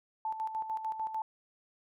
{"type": "tone with tremolo", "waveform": "sine", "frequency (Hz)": 879, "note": "A5", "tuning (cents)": -2, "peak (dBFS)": -31, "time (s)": [0.25, 1.22], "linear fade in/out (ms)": 2, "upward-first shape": "square", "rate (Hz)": 6.7, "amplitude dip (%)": 60, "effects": []}